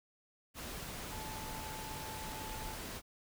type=tone in noise; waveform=sine; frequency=873 Hz; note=A5; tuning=14 cents flat; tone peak=-47 dBFS; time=1.09-2.77 s; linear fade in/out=50 ms; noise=pink; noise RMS=-44 dBFS; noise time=0.54-3.02 s; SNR=-6 dB; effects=none